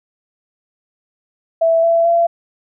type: tone with pitch steps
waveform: sine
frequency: 659.3 / 669.3 / 679.4 Hz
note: E5 / E5 / F5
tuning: 0 / +26 / -48 cents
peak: -10 dBFS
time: 1.61-2.27 s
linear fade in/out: 10 ms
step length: 220 ms
effects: none